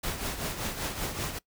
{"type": "noise with tremolo", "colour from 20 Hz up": "pink", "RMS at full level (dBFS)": -31, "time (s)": [0.03, 1.39], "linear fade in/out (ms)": 10, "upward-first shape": "triangle", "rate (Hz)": 5.2, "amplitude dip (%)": 65, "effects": ["noise-tail reverb RT60 0.1 s tail -21 dB re dry"]}